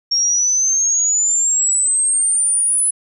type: exponential sweep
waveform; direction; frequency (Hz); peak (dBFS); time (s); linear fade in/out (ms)
sine; up; 5530 to 10150; -13; 0.11-2.91; 10
effects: none